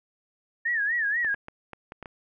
sine tone with vibrato, 1775 Hz, A6, 15 cents sharp, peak -23 dBFS, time 0.65-1.35 s, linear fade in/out 10 ms, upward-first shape sine, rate 4.1 Hz, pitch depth 150 cents each way
clicks, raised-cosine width 0.5 ms, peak -24 dBFS, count 7, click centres 1.247 / 1.344 / 1.484 / 1.733 / 1.921 / 2.027 / 2.058 s
effects none

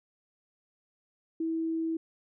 sine tone, 325.4 Hz, E4, 22 cents flat, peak -28 dBFS, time 1.4-1.97 s, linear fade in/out 5 ms, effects none

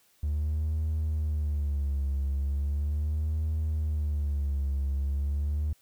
triangle tone with vibrato, 73.42 Hz, D2, in tune, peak -23 dBFS, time 0.23-5.73 s, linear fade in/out 5 ms, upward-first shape sine, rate 0.38 Hz, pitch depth 110 cents each way, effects tanh soft clip ceiling -21 dBFS + white hiss -65 dBFS RMS until 5.81 s

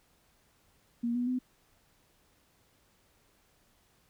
sine tone with pitch steps, 236.1 / 244.4 / 253 Hz, A#3 / B3 / B3, +22 / -18 / +42 cents, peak -28 dBFS, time 1.03-1.39 s, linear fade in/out 10 ms, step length 120 ms, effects pink hiss -68 dBFS RMS until 4.09 s

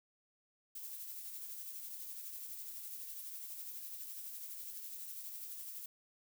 violet noise with tremolo, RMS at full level -45 dBFS, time 0.75-5.86 s, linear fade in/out 5 ms, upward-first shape triangle, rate 12 Hz, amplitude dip 40%, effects none

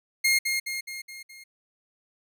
sawtooth tone with echo, 2135 Hz, C7, 34 cents sharp, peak -16 dBFS, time 0.24-0.39 s, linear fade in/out 10 ms, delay 210 ms, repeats 5, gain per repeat -5 dB, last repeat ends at 1.44 s, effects none

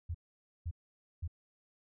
sine tone bursts, 84 Hz, E2, 33 cents sharp, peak -34 dBFS, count 3, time 0.09-1.278 s, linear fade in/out 10 ms, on 56 ms, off 510 ms, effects none

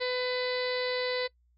harmonic tone, 501 Hz, B4, 25 cents sharp, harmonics 1 / 2 / 3 / 4 / 5 / 6 / 7 / 8 / 9 / 10, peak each -30 / -41 / -44 / -36 / -46 / -47 / -45 / -38 / -41 / -49 dBFS, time 0-1.28 s, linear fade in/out 20 ms, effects noise-tail reverb RT60 0.1 s tail -23 dB re dry + added 60 Hz sine -64 dBFS peak until 1.57 s

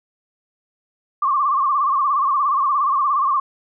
sine tone with vibrato, 1124 Hz, C#6, 24 cents sharp, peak -15 dBFS, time 1.22-3.4 s, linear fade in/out 5 ms, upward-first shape sine, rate 17 Hz, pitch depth 110 cents each way, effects none

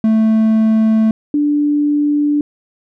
triangle / sine tone pair in turn, 220.2 / 293.3 Hz, A3 / D4, +2 / -2 cents, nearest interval perfect fourth, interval 496 cents, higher second, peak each -7 / -11 dBFS, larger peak first, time 0.04-1.11 / 1.34-2.41 s, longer neither, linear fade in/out 2 ms, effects none

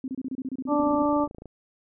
sine tone bursts, 261.6 Hz, C4, in tune, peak -28 dBFS, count 15, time 0.04-1.032 s, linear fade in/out 2 ms, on 40 ms, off 28 ms
harmonic tone, 293.2 Hz, D4, 3 cents flat, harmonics 1 / 2 / 3 / 4, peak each -23 / -26 / -28 / -29 dBFS, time 0.67-1.28 s, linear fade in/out 50 ms
click train, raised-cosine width 2 ms, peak -28 dBFS, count 19, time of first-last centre 0.8-1.457 s, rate 27.4 Hz
effects none

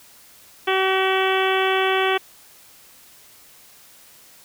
harmonic tone with a mistuned harmonic, 380.5 Hz, F#4, 48 cents sharp, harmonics 1 / 2 / 3 / 4 / 5 / 6 / 7 / 8 / 9, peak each -21 / -24 / -26 / -27 / -28 / -29 / -29 / -30 / -31 dBFS, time 0.67-2.18 s, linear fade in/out 10 ms, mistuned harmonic 9, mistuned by -20 cents, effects white hiss -49 dBFS RMS until 4.44 s

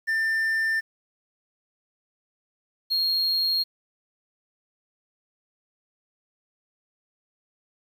triangle tone pair in turn, 1790 / 4257 Hz, A6 / C8, +29 / +29 cents, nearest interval octave + minor third, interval 1500 cents, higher second, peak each -20 dBFS, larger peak neither, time 0.07-0.81 / 2.9-3.64 s, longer neither, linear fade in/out 20 ms, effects 9-bit

